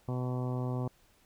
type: harmonic tone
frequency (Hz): 125.8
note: B2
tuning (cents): +32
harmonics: 1 / 2 / 3 / 4 / 5 / 6 / 7 / 8 / 9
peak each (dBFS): -32 / -38 / -42 / -44 / -46 / -48 / -49 / -50 / -51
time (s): 0.08-0.88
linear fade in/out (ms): 5
effects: pink hiss -66 dBFS RMS until 1.25 s